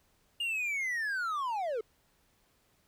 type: linear sweep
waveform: triangle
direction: down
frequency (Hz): 2853 to 415.3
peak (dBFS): -29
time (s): 0.4-1.81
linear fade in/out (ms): 5
effects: pink hiss -70 dBFS RMS until 2.87 s